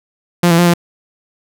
sawtooth tone with pitch steps, 174.3 / 167.8 / 174.9 / 172.3 Hz, F3 / E3 / F3 / F3, -3 / +31 / +3 / -23 cents, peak -4 dBFS, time 0.43-0.738 s, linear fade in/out 5 ms, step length 77 ms, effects none

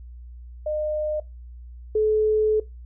sine tone pair in turn, 609 / 430.6 Hz, D#5 / A4, -37 / -37 cents, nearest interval tritone, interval 600 cents, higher first, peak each -23 / -17 dBFS, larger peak second, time 0.66-1.2 / 1.95-2.6 s, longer second, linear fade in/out 5 ms, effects noise-tail reverb RT60 0.2 s tail -19 dB re dry + added 60 Hz sine -38 dBFS peak until 2.85 s

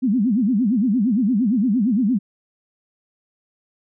sine tone with vibrato, 226.8 Hz, A#3, 47 cents flat, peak -15 dBFS, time 0.02-2.19 s, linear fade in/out 20 ms, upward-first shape sine, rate 8.7 Hz, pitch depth 280 cents each way, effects none

